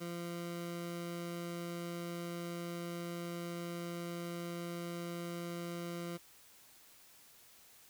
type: tone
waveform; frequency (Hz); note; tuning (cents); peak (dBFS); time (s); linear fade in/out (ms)
20% pulse; 172; F3; -26; -35; 0-6.18; 20
effects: white hiss -61 dBFS RMS until 7.89 s